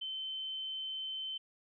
sine tone, 3078 Hz, G7, 32 cents flat, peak -37 dBFS, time 0.01-1.38 s, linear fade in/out 10 ms, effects none

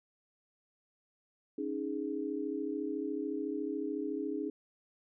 sine chord, C# suspended second, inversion none, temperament equal, 277.2 / 311.1 / 415.3 Hz, C#4 / D#4 / G#4, 0 / 0 / 0 cents, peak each -38 / -37 / -38 dBFS, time 1.58-4.5 s, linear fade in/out 5 ms, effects none

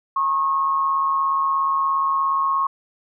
sine tone with amplitude modulation, 1088 Hz, C#6, 33 cents flat, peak -15 dBFS, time 0.16-2.67 s, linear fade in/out 5 ms, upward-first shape sine, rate 157 Hz, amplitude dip 50%, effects none

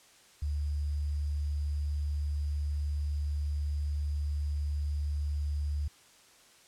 sine tone with sample-and-hold, 73.42 Hz, D2, in tune, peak -29 dBFS, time 0.42-5.88 s, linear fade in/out 5 ms, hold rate 4900 Hz, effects white hiss -59 dBFS RMS until 6.67 s + low-pass 9000 Hz 12 dB/octave

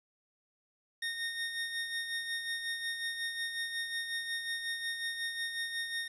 25% pulse tone with tremolo, 1845 Hz, A#6, 18 cents flat, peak -29 dBFS, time 1.02-6.08 s, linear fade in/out 5 ms, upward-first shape sine, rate 5.5 Hz, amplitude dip 50%, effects resampled to 24000 Hz + 10-bit

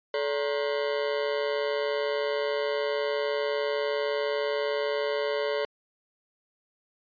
40% pulse ring-modulated tone, 503 Hz, B4, 32 cents sharp, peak -22 dBFS, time 0.14-5.65 s, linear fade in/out 0 ms, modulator 69.8 Hz, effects resampled to 11025 Hz

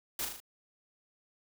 white noise with echo, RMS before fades -35 dBFS, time 0.19-0.25 s, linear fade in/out 2 ms, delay 38 ms, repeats 4, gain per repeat -4 dB, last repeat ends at 0.402 s, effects none

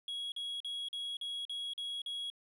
sine tone bursts, 3322 Hz, G#7, in tune, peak -34 dBFS, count 8, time 0.08-2.301 s, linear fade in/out 2 ms, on 240 ms, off 43 ms, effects tanh soft clip ceiling -36 dBFS + 12-bit

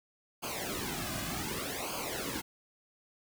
pink noise with flanger, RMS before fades -37 dBFS, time 0.42-2.42 s, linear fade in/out 20 ms, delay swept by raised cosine 0.53 to 2.23 ms, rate 0.66 Hz, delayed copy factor -0.85, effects none

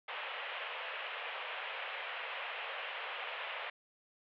white band-pass noise, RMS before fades -42 dBFS, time 0.08-3.7 s, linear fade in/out 5 ms, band 480 to 3100 Hz, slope 48 dB/octave, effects none

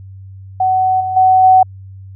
sine tone with level steps, 750 Hz, F#5, 23 cents sharp, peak -10 / -16 / -6 / -4 dBFS, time 0.6-1.63 s, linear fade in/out 5 ms, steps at 1 / 1.16 / 1.43 s, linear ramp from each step 10 ms, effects added 96 Hz sine -31 dBFS peak until 2.15 s

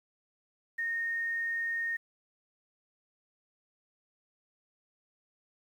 sine tone with quantisation, 1845 Hz, A#6, 18 cents flat, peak -30 dBFS, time 0.78-1.97 s, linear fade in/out 10 ms, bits 10, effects none

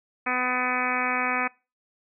harmonic tone, 251.2 Hz, B3, 30 cents sharp, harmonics 1 / 2 / 3 / 4 / 5 / 6 / 7 / 8 / 9 / 10, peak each -34 / -36 / -32 / -33 / -30 / -34 / -32 / -35 / -30 / -34 dBFS, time 0.26-1.48 s, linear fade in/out 10 ms, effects noise-tail reverb RT60 0.3 s tail -24 dB re dry

